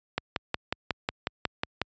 click train, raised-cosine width 0.3 ms, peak -10 dBFS, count 10, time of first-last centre 0.18-1.816 s, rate 5.5 Hz, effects high-pass 60 Hz 12 dB/octave + resampled to 16000 Hz

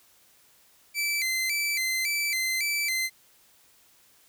sawtooth tone with vibrato, 2190 Hz, C#7, 22 cents flat, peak -22 dBFS, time 0.94-3.1 s, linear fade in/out 50 ms, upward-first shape square, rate 1.8 Hz, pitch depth 100 cents each way, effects white hiss -60 dBFS RMS until 4.28 s

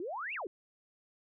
sine exponential two-way sweep, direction up then down, 322.7 to 2827 to 322.7 Hz, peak -36 dBFS, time 0-0.47 s, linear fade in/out 2 ms, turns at 0.34 s, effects none

